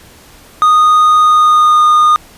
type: tone with pitch glide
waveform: triangle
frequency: 1237 to 1224.2 Hz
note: D#6 to D#6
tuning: -10 to -28 cents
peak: -3 dBFS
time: 0.62-2.16 s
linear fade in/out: 0 ms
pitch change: -18 cents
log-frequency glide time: 1.19-1.83 s
effects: pink hiss -40 dBFS RMS until 2.37 s + resampled to 32000 Hz